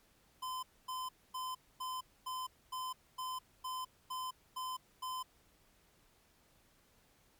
square tone bursts, 1024 Hz, C6, 38 cents flat, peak -39 dBFS, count 11, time 0.42-5.23 s, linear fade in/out 10 ms, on 210 ms, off 250 ms, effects pink hiss -69 dBFS RMS until 7.39 s + MP3 96 kbps

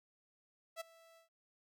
sawtooth tone with ADSR envelope, 659.3 Hz, E5, in tune, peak -35 dBFS, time 0.76-1.29 s, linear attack 46 ms, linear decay 14 ms, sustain -22 dB, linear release 120 ms, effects MP3 96 kbps

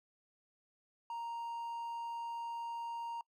triangle tone, 932.3 Hz, A#5, in tune, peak -37 dBFS, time 1.1-3.21 s, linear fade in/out 2 ms, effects noise-tail reverb RT60 0.1 s tail -25 dB re dry

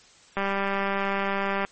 click train, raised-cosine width 0.5 ms, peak -12 dBFS, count 253, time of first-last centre 0.37-1.649 s, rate 197 Hz, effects white hiss -54 dBFS RMS until 1.71 s + MP3 32 kbps

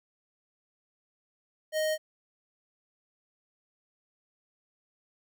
square tone, 622.3 Hz, D#5, in tune, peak -27 dBFS, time 1.72-1.98 s, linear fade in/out 50 ms, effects none

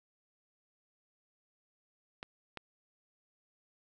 clicks, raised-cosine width 0.3 ms, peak -25 dBFS, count 2, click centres 2.229 / 2.573 s, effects none

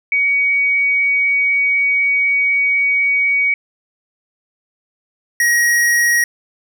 sine / square tone pair in turn, 2252 / 1893.7 Hz, C#7 / A#6, +27 / +27 cents, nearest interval minor third, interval 300 cents, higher first, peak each -12 dBFS, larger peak neither, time 0.12-3.54 / 5.4-6.24 s, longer first, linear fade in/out 2 ms, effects none

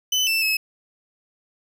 30% pulse tone with pitch steps, 3019 / 2660 / 2583 Hz, F#7 / E7 / E7, +34 / +15 / -36 cents, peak -16 dBFS, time 0.12-0.57 s, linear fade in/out 5 ms, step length 150 ms, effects none

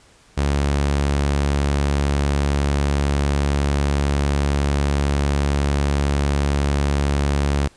sawtooth tone, 71 Hz, C#2, 42 cents sharp, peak -13 dBFS, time 0.37-7.68 s, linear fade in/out 10 ms, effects pink hiss -52 dBFS RMS until 7.76 s + resampled to 22050 Hz

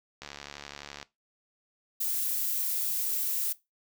click train, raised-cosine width 0.2 ms, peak -23 dBFS, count 59, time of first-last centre 0.22-1.028 s, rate 71.8 Hz
violet noise, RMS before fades -30 dBFS, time 2-3.53 s, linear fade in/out 10 ms
effects noise-tail reverb RT60 0.2 s tail -18 dB re dry

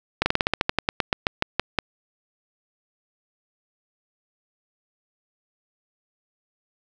slowing click train, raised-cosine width 0.3 ms, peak -3 dBFS, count 17, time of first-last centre 0.22-1.788 s, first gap 40 ms, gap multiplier 1.11, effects none

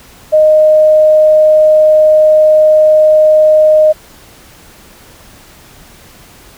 sine tone, 618 Hz, D#5, 12 cents flat, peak -3 dBFS, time 0.32-3.93 s, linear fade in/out 20 ms, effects pink hiss -39 dBFS RMS until 6.57 s

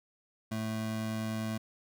square tone pair together, 110 / 220 Hz, A2 / A3, 0 / 0 cents, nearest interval octave, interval 1200 cents, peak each -38 / -35 dBFS, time 0.51-1.58 s, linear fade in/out 10 ms, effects none

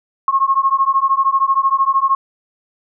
sine beating tone pair, 1077 / 1090 Hz, C6 / C#6, +50 / -29 cents, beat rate 13 Hz, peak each -15 dBFS, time 0.28-2.15 s, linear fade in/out 2 ms, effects none

